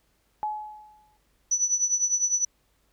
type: tone with exponential decay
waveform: sine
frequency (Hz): 850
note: G#5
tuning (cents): +40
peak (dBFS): -24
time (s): 0.43-1.17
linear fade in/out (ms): 0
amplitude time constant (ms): 160
type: tone with tremolo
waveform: sine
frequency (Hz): 5950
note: F#8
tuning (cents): +9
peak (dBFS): -18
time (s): 1.51-2.45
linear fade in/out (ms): 5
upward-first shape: triangle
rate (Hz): 9.9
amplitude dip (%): 85
effects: added 50 Hz sine -69 dBFS peak until 2.92 s + pink hiss -69 dBFS RMS until 2.92 s